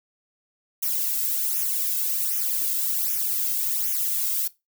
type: noise with flanger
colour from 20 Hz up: violet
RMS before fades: -25 dBFS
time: 0.82-4.48 s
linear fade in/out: 10 ms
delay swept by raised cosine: 0.23 to 1.73 ms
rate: 1.3 Hz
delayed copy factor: -0.8
effects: noise-tail reverb RT60 0.2 s tail -18 dB re dry